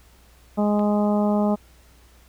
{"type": "harmonic tone", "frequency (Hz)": 207.7, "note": "G#3", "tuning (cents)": 0, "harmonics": [1, 2, 3, 4, 5, 6], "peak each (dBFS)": [-19, -28, -25, -29, -35, -37], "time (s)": [0.57, 1.56], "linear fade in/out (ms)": 20}
{"type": "click", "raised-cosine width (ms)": 0.3, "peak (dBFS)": -26, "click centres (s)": 0.794}
{"effects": ["added 60 Hz sine -52 dBFS peak until 2.28 s", "pink hiss -56 dBFS RMS until 2.28 s"]}